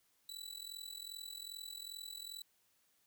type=tone with amplitude modulation; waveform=sawtooth; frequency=3951 Hz; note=B7; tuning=in tune; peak=-39 dBFS; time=0.29-2.42 s; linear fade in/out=2 ms; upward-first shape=sine; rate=42.5 Hz; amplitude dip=85%; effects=white hiss -75 dBFS RMS until 3.06 s